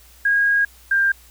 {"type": "tone pair in turn", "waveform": "sine", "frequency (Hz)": [1636, 1592.2], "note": ["G#6", "G6"], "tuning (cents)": [-26, 27], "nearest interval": "unison", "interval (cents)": 47, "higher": "first", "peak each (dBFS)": -14, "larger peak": "neither", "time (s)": [[0.25, 0.65], [0.91, 1.12]], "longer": "first", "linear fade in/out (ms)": 5, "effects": ["added 60 Hz sine -49 dBFS peak until 1.3 s", "white hiss -50 dBFS RMS until 1.3 s"]}